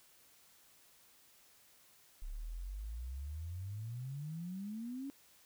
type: exponential sweep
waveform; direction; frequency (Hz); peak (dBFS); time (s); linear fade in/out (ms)
sine; up; 33.36 to 282.3; -40; 2.22-5.1; 0
effects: white hiss -65 dBFS RMS until 5.45 s